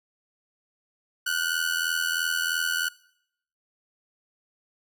sawtooth ring-modulated tone, 1484 Hz, F#6, 5 cents sharp, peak -18 dBFS, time 1.26-2.89 s, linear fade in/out 10 ms, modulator 41.5 Hz, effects noise-tail reverb RT60 0.7 s tail -21 dB re dry

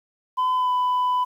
sine tone with pitch glide, 1013 to 997.9 Hz, B5 to B5, +44 to +18 cents, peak -16 dBFS, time 0.37-1.25 s, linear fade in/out 20 ms, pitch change -26 cents, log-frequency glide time 0.55-0.71 s, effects tanh soft clip ceiling -18 dBFS + 9-bit

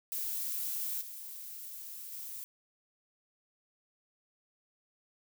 violet noise with level steps, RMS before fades -36 / -45 / -43 dBFS, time 0.12-2.44 s, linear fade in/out 0 ms, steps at 1.01 / 2.12 s, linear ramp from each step 5 ms, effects none

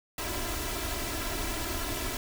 pink noise with comb filter, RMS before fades -33 dBFS, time 0.18-2.17 s, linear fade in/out 2 ms, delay 3 ms, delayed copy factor +0.85, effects none

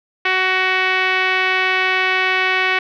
5% pulse tone with low-pass filter, 373.6 Hz, F#4, 17 cents sharp, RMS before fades -17 dBFS, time 0.25-2.79 s, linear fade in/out 5 ms, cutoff 2300 Hz, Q 2.1, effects none

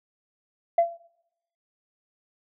sine tone with exponential decay, 680 Hz, F5, 46 cents flat, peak -12 dBFS, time 0.78-0.97 s, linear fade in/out 5 ms, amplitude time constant 40 ms, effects noise-tail reverb RT60 0.8 s tail -21 dB re dry + tanh soft clip ceiling -12 dBFS

